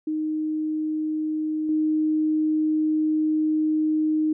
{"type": "tone with level steps", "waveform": "sine", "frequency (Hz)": 310, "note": "D#4", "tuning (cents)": -6, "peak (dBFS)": [-23, -19], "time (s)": [0.07, 4.33], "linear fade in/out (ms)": 5, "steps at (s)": 1.69, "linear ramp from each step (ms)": 2, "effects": []}